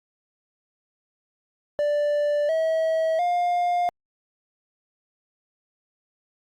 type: tone with pitch steps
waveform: triangle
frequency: 587.3 / 644.2 / 706.5 Hz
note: D5 / E5 / F5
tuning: 0 / -40 / +20 cents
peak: -18 dBFS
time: 1.79-3.89 s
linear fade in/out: 0 ms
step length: 700 ms
effects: Opus 48 kbps